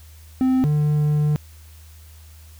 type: tone pair in turn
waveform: triangle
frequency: 259.3 / 149.55 Hz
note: C4 / D3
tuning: -15 / +32 cents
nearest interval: minor seventh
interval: 953 cents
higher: first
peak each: -13 / -14 dBFS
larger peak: first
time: 0.41-0.64 / 0.64-1.36 s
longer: second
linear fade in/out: 0 ms
effects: added 78 Hz sine -42 dBFS peak until 2.59 s + white hiss -52 dBFS RMS until 2.59 s